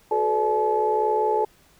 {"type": "tone cluster", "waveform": "sine", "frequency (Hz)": [371, 432.6, 497.4, 584, 860], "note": ["F#4", "A4", "B4", "D5", "A5"], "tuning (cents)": [5, -29, 12, -10, -40], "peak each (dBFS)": [-30, -22, -31, -31, -22], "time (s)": [0.11, 1.45], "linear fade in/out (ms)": 5, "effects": ["tanh soft clip ceiling -8 dBFS", "pink hiss -57 dBFS RMS until 1.79 s"]}